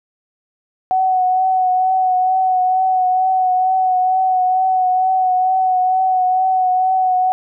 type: tone with vibrato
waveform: sine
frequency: 745 Hz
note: F#5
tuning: 12 cents sharp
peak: -12 dBFS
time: 0.91-7.32 s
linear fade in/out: 0 ms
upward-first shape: triangle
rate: 2.2 Hz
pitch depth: 27 cents each way
effects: none